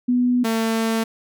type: tone pair in turn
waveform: sine / sawtooth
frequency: 246.9 / 224.9 Hz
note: B3 / A3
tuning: 0 / +38 cents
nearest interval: major second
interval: 162 cents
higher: first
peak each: -15 dBFS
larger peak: neither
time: 0.08-0.44 / 0.44-1.04 s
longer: second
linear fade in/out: 10 ms
effects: none